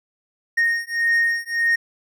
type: beating tone pair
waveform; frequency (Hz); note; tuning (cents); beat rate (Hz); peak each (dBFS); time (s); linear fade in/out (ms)
triangle; 1854 / 1855.7; A#6 / A#6; -10 / -8; 1.7; -19; 0.57-1.76; 10
effects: none